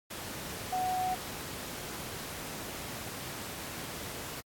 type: tone in noise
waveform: sine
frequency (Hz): 740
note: F#5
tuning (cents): 0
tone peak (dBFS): -29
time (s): 0.72-1.15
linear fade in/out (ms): 10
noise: pink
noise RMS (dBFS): -40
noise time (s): 0.1-4.41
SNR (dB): +8
effects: high-pass 80 Hz 12 dB/octave + AAC 64 kbps